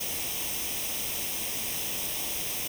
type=noise with comb filter; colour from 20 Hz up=white; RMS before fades=-32 dBFS; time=0-2.68 s; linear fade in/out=10 ms; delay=0.34 ms; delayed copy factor=+0.65; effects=none